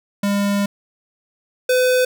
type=tone pair in turn; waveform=square; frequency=201.6 / 505.4 Hz; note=G3 / B4; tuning=+49 / +40 cents; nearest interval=octave + major third; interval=1591 cents; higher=second; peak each=-17 / -14 dBFS; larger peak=second; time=0.23-0.66 / 1.69-2.05 s; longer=first; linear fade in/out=5 ms; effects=none